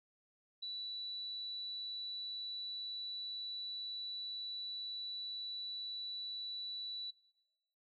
sine tone, 3951 Hz, B7, in tune, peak -40 dBFS, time 0.62-7.11 s, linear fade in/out 10 ms, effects noise-tail reverb RT60 0.9 s tail -20 dB re dry

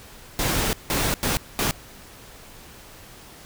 pink noise bursts at uneven times, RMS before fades -23 dBFS, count 4, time 0.39-0.73 / 0.9-1.14 / 1.23-1.37 / 1.59-1.71 s, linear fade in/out 0 ms, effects pink hiss -45 dBFS RMS until 3.45 s

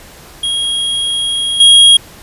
square tone with level steps, 3279 Hz, G#7, 23 cents flat, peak -14 / -3 dBFS, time 0.43-1.97 s, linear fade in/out 5 ms, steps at 1.6 s, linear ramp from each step 5 ms, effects pink hiss -37 dBFS RMS until 2.22 s + resampled to 32000 Hz

